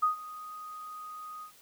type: tone with ADSR envelope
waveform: sine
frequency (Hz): 1244.5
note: D#6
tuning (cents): 0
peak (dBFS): -21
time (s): 0.02-1.52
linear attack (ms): 15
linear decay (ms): 120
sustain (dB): -19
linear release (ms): 96
effects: white hiss -58 dBFS RMS until 1.61 s